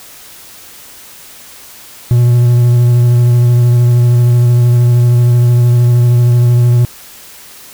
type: tone with vibrato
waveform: triangle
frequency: 121 Hz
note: B2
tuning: 35 cents flat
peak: -3 dBFS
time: 2.11-6.85 s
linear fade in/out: 0 ms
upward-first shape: sine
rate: 13 Hz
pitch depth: 16 cents each way
effects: white hiss -35 dBFS RMS until 7.73 s